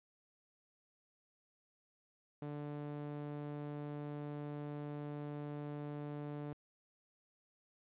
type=tone with band-pass filter; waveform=sawtooth; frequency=146.83 Hz; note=D3; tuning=in tune; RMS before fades=-44 dBFS; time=2.42-6.53 s; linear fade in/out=0 ms; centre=350 Hz; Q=0.65; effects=resampled to 8000 Hz + 12-bit